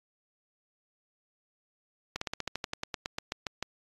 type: slowing click train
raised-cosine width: 0.2 ms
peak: -15 dBFS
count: 16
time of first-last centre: 2.16-3.626 s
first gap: 54 ms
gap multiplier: 1.08
effects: AAC 32 kbps